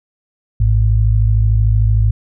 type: tone pair together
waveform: sine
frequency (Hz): 54.14 / 107.4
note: A1 / A2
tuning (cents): -27 / -41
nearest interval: octave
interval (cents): 1186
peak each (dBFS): -12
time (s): 0.6-2.11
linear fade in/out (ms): 5
effects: none